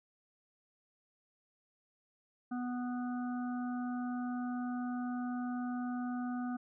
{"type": "harmonic tone", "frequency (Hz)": 246.9, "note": "B3", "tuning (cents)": 0, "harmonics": [1, 3, 5, 6], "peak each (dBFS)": [-35, -45, -49, -51], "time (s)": [2.51, 6.57], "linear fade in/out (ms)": 10, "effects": []}